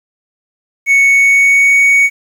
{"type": "tone with pitch glide", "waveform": "triangle", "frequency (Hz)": [2217, 2235], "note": ["C#7", "C#7"], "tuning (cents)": [0, 14], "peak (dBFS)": -4, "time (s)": [0.86, 2.1], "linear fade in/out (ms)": 50, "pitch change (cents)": 14, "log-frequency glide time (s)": [1.06, 1.78], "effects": ["7-bit"]}